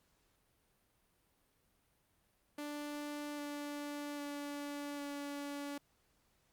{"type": "tone with pitch steps", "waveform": "sawtooth", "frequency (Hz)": [293.7, 291, 288.3, 285.7], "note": ["D4", "D4", "D4", "D4"], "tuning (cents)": [0, -16, -32, -48], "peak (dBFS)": -37, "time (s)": [2.58, 5.78], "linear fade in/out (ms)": 5, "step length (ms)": 800, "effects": ["pink hiss -75 dBFS RMS until 6.52 s", "Opus 48 kbps"]}